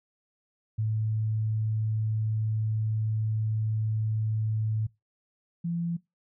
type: tone pair in turn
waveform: sine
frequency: 109.2 / 170.31 Hz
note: A2 / F3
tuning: -13 / -43 cents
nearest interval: minor sixth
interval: 770 cents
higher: second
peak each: -25 / -27 dBFS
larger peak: first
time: 0.78-4.87 / 5.64-5.97 s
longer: first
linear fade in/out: 10 ms
effects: noise-tail reverb RT60 0.2 s tail -21 dB re dry